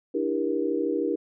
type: chord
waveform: sine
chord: E half-diminished seventh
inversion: third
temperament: just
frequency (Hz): 296.7 / 329.6 / 395.6 / 474.7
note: D4 / E4 / G4 / Bb4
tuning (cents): +18 / 0 / +16 / +31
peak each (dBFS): -29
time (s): 0.14-1.16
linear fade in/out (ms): 10
effects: none